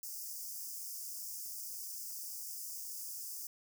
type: high-pass noise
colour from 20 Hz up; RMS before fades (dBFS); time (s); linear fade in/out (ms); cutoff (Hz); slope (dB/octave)
white; -44; 0.03-3.47; 2; 4900; 96
effects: none